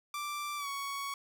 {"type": "tone with pitch glide", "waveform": "sawtooth", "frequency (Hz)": [1174.7, 1115.8], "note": ["D6", "C#6"], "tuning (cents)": [0, 11], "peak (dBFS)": -32, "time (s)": [0.14, 1.14], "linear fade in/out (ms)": 2, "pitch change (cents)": -89, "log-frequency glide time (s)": [0.57, 0.68], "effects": []}